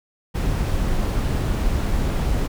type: noise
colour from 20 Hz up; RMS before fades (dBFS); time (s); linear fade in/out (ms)
brown; -21; 0.34-2.48; 20
effects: none